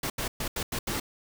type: noise bursts at uneven times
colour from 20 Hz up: pink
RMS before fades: -31 dBFS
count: 6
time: 0.03-0.1 / 0.18-0.28 / 0.4-0.48 / 0.56-0.63 / 0.72-0.79 / 0.87-1 s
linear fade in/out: 5 ms
effects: none